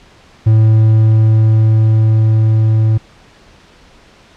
triangle tone with level ramp, 110 Hz, A2, in tune, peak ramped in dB -3 to -6 dBFS, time 0.46-2.98 s, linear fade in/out 10 ms, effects pink hiss -44 dBFS RMS until 4.36 s + low-pass 5000 Hz 12 dB/octave

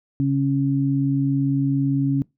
sine tone pair together, 137.8 / 275.6 Hz, C#3 / C#4, -10 / -10 cents, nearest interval octave, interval 1200 cents, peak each -20 dBFS, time 0.2-2.22 s, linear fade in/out 0 ms, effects noise-tail reverb RT60 0.2 s tail -23 dB re dry

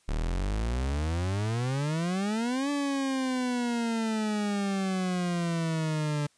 40% pulse exponential two-way sweep, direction up then down, 36.25 to 289 to 145.7 Hz, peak -26 dBFS, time 0.08-6.27 s, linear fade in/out 10 ms, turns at 2.7 s, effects white hiss -66 dBFS RMS until 6.37 s + resampled to 22050 Hz

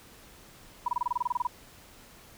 sine tone bursts, 977 Hz, B5, 19 cents flat, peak -24 dBFS, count 13, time 0.86-1.471 s, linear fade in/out 5 ms, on 23 ms, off 26 ms, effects pink hiss -53 dBFS RMS until 2.37 s

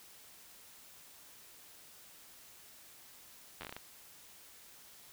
slowing click train, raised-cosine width 0.3 ms, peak -27 dBFS, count 8, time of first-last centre 3.61-3.765 s, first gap 10 ms, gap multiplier 1.26, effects white hiss -57 dBFS RMS until 5.12 s

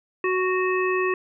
harmonic tone, 370 Hz, F#4, in tune, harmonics 1 / 3 / 5 / 7, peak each -22 / -27 / -29 / -30 dBFS, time 0.24-1.14 s, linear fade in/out 2 ms, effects none

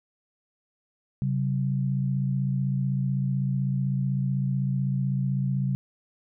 sine tone pair together, 134.4 / 190.28 Hz, C3 / F#3, +47 / +49 cents, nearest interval tritone, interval 602 cents, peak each -24 / -29 dBFS, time 1.22-5.75 s, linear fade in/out 0 ms, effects none

